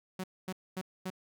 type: tone bursts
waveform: sawtooth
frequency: 186.3 Hz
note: F#3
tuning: 12 cents sharp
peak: -31 dBFS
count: 4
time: 0.19-1.102 s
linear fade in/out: 5 ms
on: 48 ms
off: 240 ms
effects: none